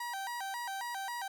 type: tone with vibrato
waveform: 30% pulse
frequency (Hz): 864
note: A5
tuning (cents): -32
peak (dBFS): -34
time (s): 0-1.28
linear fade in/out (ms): 5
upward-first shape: square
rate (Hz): 3.7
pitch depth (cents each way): 180
effects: none